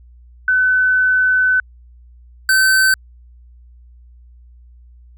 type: tone pair in turn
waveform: sine / square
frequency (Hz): 1510 / 1536.4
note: F#6 / G6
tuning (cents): +35 / -35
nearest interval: unison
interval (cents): 30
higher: second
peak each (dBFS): -11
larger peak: neither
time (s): 0.48-1.6 / 2.49-2.94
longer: first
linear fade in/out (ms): 2
effects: added 60 Hz sine -41 dBFS peak until 5.17 s